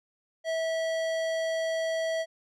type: tone with tanh clipping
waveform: sine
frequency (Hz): 650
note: E5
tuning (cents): -24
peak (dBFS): -29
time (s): 0.44-2.26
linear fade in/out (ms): 50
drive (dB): 18
effects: none